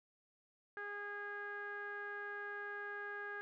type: tone with low-pass filter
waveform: sawtooth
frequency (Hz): 409.7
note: G#4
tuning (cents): -24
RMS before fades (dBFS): -45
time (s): 0.77-3.41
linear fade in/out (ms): 0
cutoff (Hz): 1600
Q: 8.6
effects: none